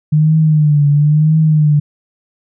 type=tone with vibrato; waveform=sine; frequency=151.1 Hz; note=D3; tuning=50 cents sharp; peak=-7 dBFS; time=0.12-1.8 s; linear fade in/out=10 ms; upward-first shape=triangle; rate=0.99 Hz; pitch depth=88 cents each way; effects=none